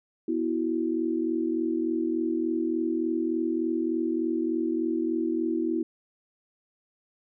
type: chord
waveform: sine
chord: B suspended fourth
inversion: none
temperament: equal with one note detuned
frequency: 246.9 / 326.6 / 370 Hz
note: B3 / E4 / F#4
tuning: 0 / -16 / 0 cents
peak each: -31 / -26 / -32 dBFS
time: 0.28-5.83 s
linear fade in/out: 5 ms
effects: none